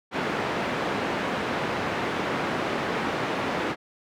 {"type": "band-pass noise", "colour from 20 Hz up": "pink", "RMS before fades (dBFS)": -28, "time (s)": [0.11, 3.76], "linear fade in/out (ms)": 50, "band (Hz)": [210, 2200], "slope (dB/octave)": 12, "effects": []}